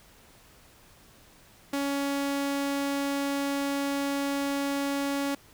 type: tone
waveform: sawtooth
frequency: 280 Hz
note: C#4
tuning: 18 cents sharp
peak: -23 dBFS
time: 1.73-5.35 s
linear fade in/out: 5 ms
effects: pink hiss -56 dBFS RMS until 5.53 s